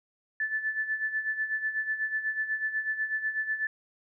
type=tone with tremolo; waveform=sine; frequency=1748 Hz; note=A6; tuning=12 cents flat; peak=-25 dBFS; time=0.4-3.67 s; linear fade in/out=2 ms; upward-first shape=sine; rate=8.1 Hz; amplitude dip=70%; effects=none